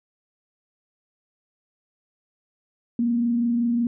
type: tone with frequency modulation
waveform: sine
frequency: 236.6 Hz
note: A#3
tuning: 26 cents sharp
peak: -19 dBFS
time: 2.99-3.87 s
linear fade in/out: 2 ms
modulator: 25.4 Hz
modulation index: 0.27
effects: none